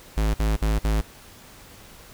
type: tone bursts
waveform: square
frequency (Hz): 53.5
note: A1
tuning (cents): -48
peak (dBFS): -20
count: 4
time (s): 0.17-1.012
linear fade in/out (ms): 5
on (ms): 170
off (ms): 54
effects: pink hiss -47 dBFS RMS until 2.13 s